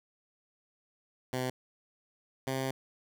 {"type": "tone pair in turn", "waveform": "10% pulse", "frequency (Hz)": [127.8, 132.55], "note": ["C3", "C3"], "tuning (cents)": [-40, 23], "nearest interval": "minor second", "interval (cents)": 63, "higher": "second", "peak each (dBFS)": -23, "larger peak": "neither", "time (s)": [[1.33, 1.5], [2.47, 2.71]], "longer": "second", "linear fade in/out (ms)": 2, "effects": []}